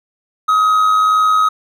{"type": "tone with amplitude modulation", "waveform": "triangle", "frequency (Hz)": 1266, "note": "D#6", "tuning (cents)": 30, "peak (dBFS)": -6, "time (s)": [0.48, 1.49], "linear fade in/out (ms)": 10, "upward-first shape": "sine", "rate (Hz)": 102, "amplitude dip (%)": 40, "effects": []}